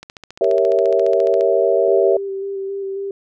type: click train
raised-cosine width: 0.2 ms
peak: -18 dBFS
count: 21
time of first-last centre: 0.03-1.409 s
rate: 14.5 Hz
type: chord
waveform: sine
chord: G diminished seventh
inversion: none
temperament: equal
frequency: 392 / 466.2 / 554.4 / 659.3 Hz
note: G4 / Bb4 / Db5 / Fb5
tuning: 0 / 0 / 0 / 0 cents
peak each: -18 dBFS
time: 0.41-2.17 s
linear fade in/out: 2 ms
type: tone with vibrato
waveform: sine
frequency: 392 Hz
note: G4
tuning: in tune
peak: -22 dBFS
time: 1.88-3.11 s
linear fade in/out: 2 ms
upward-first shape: square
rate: 3.7 Hz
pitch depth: 15 cents each way
effects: none